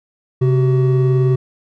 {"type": "tone pair together", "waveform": "triangle", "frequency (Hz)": [132.2, 377.3], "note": ["C3", "F#4"], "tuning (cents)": [18, 34], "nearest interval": "octave + tritone", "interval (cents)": 1816, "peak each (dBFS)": [-10, -16], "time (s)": [0.41, 1.36], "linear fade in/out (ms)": 10, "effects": []}